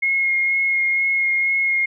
sine tone with vibrato, 2154 Hz, C7, 50 cents sharp, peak -16 dBFS, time 0.02-1.86 s, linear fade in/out 10 ms, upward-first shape sine, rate 2.1 Hz, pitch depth 12 cents each way, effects none

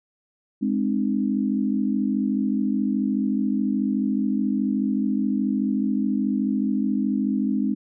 sine chord, Ab major, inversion none, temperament equal with one note detuned, 207.7 / 261.6 / 306.5 Hz, Ab3 / C4 / Eb4, 0 / 0 / -26 cents, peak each -23 / -24 / -28 dBFS, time 0.61-7.75 s, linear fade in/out 20 ms, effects none

